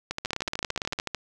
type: two click trains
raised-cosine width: 0.2 ms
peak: -12 / -12 dBFS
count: 14 / 15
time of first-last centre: 0.25-0.989 / 0.11-1.147 s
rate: 17.6 / 13.5 Hz
effects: none

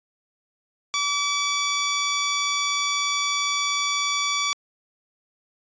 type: tone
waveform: 10% pulse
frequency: 1149 Hz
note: D6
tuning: 38 cents flat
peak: -13 dBFS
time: 0.94-4.53 s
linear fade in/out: 0 ms
effects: resampled to 16000 Hz

